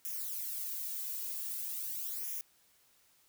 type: noise with flanger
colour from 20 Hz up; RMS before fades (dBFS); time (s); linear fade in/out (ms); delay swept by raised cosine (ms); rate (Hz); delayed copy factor
violet; -39; 0.05-2.41; 0; 0.23 to 2.23; 0.44; -0.75
effects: white hiss -68 dBFS RMS until 3.28 s